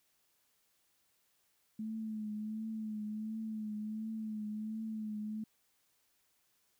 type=tone with vibrato; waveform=sine; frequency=216.3 Hz; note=A3; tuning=29 cents flat; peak=-37 dBFS; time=1.79-5.44 s; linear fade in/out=5 ms; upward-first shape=triangle; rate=1.4 Hz; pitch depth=47 cents each way; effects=white hiss -75 dBFS RMS until 6.79 s